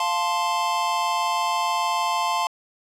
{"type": "chord", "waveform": "square", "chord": "F major", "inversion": "none", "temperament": "equal", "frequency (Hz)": [698.5, 880, 1046.5], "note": ["F5", "A5", "C6"], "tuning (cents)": [0, 0, 0], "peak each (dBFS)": [-29, -26, -25], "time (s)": [0, 2.47], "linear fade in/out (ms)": 2, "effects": ["low-pass 9000 Hz 12 dB/octave"]}